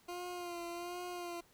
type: tone with vibrato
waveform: 20% pulse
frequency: 350 Hz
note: F4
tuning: 4 cents sharp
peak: -36 dBFS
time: 0.08-1.41 s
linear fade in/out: 10 ms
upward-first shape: sine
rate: 1.3 Hz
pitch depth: 36 cents each way
effects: pink hiss -67 dBFS RMS until 1.53 s